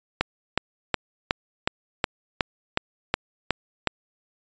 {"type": "click train", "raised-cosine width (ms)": 0.3, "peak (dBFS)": -4, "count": 11, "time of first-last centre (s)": [0.21, 3.873], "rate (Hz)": 2.73, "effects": ["resampled to 16000 Hz"]}